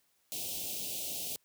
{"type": "band-stop noise", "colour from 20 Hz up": "white", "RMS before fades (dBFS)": -38, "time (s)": [0.32, 1.36], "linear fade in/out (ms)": 0, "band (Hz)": [740, 2600], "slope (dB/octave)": 48, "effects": ["white hiss -73 dBFS RMS until 1.44 s", "high-pass 80 Hz 12 dB/octave"]}